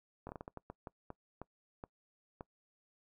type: slowing click train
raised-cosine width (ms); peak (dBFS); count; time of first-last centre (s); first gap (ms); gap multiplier
1; -30; 13; 0.27-2.409; 21; 1.35
effects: noise-tail reverb RT60 0.1 s tail -23 dB re dry